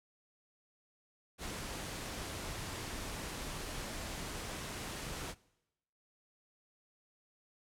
pink noise, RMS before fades -42 dBFS, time 1.38-5.35 s, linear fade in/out 50 ms, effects noise-tail reverb RT60 0.9 s tail -22 dB re dry + low-pass 11000 Hz 12 dB/octave

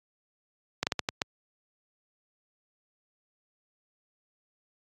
slowing click train, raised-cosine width 0.2 ms, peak -9 dBFS, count 6, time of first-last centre 0.83-1.218 s, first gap 39 ms, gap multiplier 1.35, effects high-pass 80 Hz 12 dB/octave + AAC 64 kbps

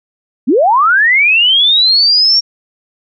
sine linear sweep, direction up, 207.1 to 5588 Hz, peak -6 dBFS, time 0.47-2.41 s, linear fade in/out 20 ms, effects none

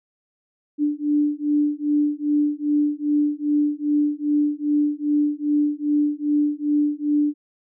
sine beating tone pair, 293.7 / 296.2 Hz, D4 / D4, 0 / +15 cents, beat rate 2.5 Hz, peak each -21 dBFS, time 0.78-7.34 s, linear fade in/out 50 ms, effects none

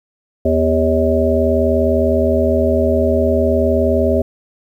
harmonic tone with a mistuned harmonic, 79.6 Hz, D#2, 40 cents sharp, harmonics 1 / 3 / 5 / 7 / 8, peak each -18 / -18 / -18 / -18 / -18 dBFS, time 0.45-4.22 s, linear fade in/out 5 ms, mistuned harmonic 3, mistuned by +56 cents, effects 8-bit

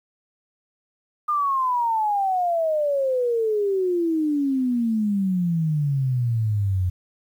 sine exponential sweep, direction down, 1220 to 88.8 Hz, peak -19 dBFS, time 1.28-6.9 s, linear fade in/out 10 ms, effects 9-bit

